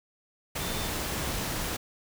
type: tone in noise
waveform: sine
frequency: 3559 Hz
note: A7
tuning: 19 cents sharp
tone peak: -41 dBFS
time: 0.6-0.89 s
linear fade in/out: 10 ms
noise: pink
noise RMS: -32 dBFS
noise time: 0.55-1.77 s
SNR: -12 dB
effects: none